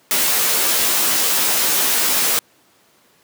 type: noise with comb filter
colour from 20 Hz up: white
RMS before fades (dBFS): -17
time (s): 0.11-2.39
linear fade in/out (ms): 0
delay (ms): 14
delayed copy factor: -0.9
effects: pink hiss -55 dBFS RMS until 3.23 s + high-pass 200 Hz 12 dB/octave